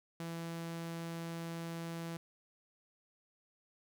sawtooth tone, 166.8 Hz, E3, 21 cents sharp, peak -36 dBFS, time 0.2-2.17 s, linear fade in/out 2 ms, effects none

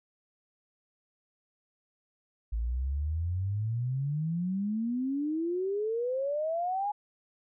sine exponential sweep, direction up, 54 to 840 Hz, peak -28 dBFS, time 2.52-6.92 s, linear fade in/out 10 ms, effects none

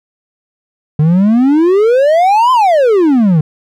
triangle exponential two-way sweep, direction up then down, 146.83 to 1046.5 to 146.83 Hz, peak -4 dBFS, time 0.99-3.41 s, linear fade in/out 5 ms, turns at 2.52 s, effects none

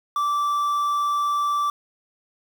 triangle tone with quantisation, 1166 Hz, D6, 13 cents flat, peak -18 dBFS, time 0.16-1.7 s, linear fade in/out 2 ms, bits 7, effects none

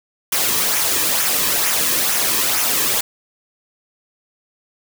white noise with flanger, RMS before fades -18 dBFS, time 0.32-3.01 s, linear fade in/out 5 ms, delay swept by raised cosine 0.23 to 1.43 ms, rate 2.2 Hz, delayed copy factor -0.5, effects none

